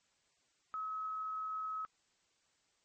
sine tone, 1282 Hz, E6, 49 cents flat, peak -37 dBFS, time 0.74-1.85 s, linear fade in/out 0 ms, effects white hiss -75 dBFS RMS until 2.84 s + MP3 32 kbps

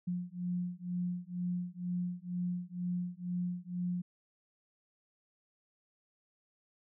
sine beating tone pair, 176.9 / 179 Hz, F3 / F3, +23 / +43 cents, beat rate 2.1 Hz, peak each -37 / -37 dBFS, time 0.07-4.02 s, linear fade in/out 10 ms, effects none

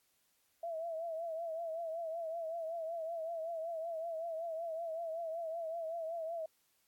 sine tone with vibrato, 659.3 Hz, E5, in tune, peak -37 dBFS, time 0.63-6.46 s, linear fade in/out 5 ms, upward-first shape triangle, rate 5.3 Hz, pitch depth 81 cents each way, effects white hiss -75 dBFS RMS until 6.87 s + AAC 64 kbps

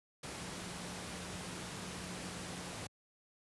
sine tone in noise, 179.5 Hz, F3, 48 cents sharp, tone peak -49 dBFS, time 0.37-2.73 s, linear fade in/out 5 ms, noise pink, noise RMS -44 dBFS, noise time 0.23-2.87 s, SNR -8 dB, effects high-pass 80 Hz 12 dB/octave + resampled to 24000 Hz

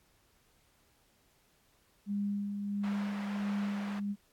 sine tone with tremolo, 202.6 Hz, G#3, 43 cents flat, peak -30 dBFS, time 2.06-4.16 s, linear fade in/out 50 ms, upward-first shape sine, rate 1.5 Hz, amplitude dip 40%
white band-pass noise, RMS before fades -47 dBFS, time 2.83-4 s, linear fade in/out 10 ms, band 510 to 1500 Hz, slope 12 dB/octave
effects pink hiss -69 dBFS RMS until 4.32 s + AAC 64 kbps

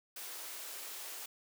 white high-pass noise, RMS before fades -45 dBFS, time 0.16-1.26 s, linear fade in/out 5 ms, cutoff 340 Hz, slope 24 dB/octave, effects none

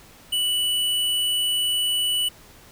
square tone, 2960 Hz, F#7, in tune, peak -21 dBFS, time 0.32-2.29 s, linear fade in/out 10 ms, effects pink hiss -49 dBFS RMS until 2.71 s

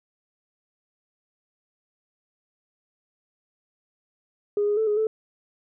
sine tone with pitch steps, 411.8 / 414.2 / 440 / 418 / 437.5 Hz, G#4 / G#4 / A4 / G#4 / A4, -15 / -5 / 0 / +11 / -10 cents, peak -19 dBFS, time 4.57-5.07 s, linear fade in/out 2 ms, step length 100 ms, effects tanh soft clip ceiling -15 dBFS

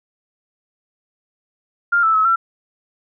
sine tone with pitch steps, 1400 / 1318 / 1288 / 1352 Hz, F6 / E6 / E6 / E6, +4 / -1 / -41 / +43 cents, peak -12 dBFS, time 1.92-2.36 s, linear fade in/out 10 ms, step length 110 ms, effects none

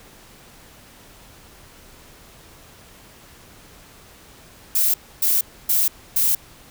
violet noise bursts, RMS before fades -18 dBFS, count 4, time 4.75-6.35 s, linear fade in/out 5 ms, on 190 ms, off 280 ms, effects pink hiss -47 dBFS RMS until 6.7 s

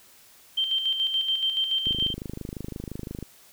sine tone with tremolo, 3136 Hz, G7, in tune, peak -21 dBFS, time 0.57-2.14 s, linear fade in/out 10 ms, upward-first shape square, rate 7 Hz, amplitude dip 50%
click train, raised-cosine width 3 ms, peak -21 dBFS, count 36, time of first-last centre 1.87-3.227 s, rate 25.8 Hz
effects white hiss -54 dBFS RMS until 3.52 s

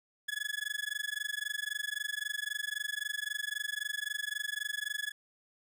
30% pulse tone with amplitude modulation, 1698 Hz, G#6, 38 cents sharp, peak -28 dBFS, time 0.28-5.12 s, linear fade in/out 10 ms, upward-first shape sine, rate 23.8 Hz, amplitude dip 100%, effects none

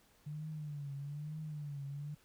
sine tone with vibrato, 147.3 Hz, D3, 6 cents sharp, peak -40 dBFS, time 0.26-2.15 s, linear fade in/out 10 ms, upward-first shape triangle, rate 1.1 Hz, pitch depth 110 cents each way, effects pink hiss -68 dBFS RMS until 2.24 s

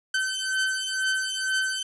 sawtooth beating tone pair, 1534 / 1536.1 Hz, G6 / G6, -38 / -36 cents, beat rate 2.1 Hz, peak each -24 dBFS, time 0.14-1.83 s, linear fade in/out 5 ms, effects resampled to 24000 Hz

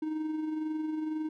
triangle tone with amplitude modulation, 311.1 Hz, D#4, in tune, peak -27 dBFS, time 0.02-1.29 s, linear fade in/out 5 ms, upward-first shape sine, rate 22 Hz, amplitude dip 40%, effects none

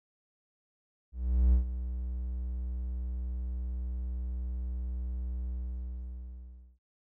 triangle tone with ADSR envelope, 61.74 Hz, B1, in tune, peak -17 dBFS, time 1.12-6.79 s, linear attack 410 ms, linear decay 110 ms, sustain -13 dB, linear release 1300 ms, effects none

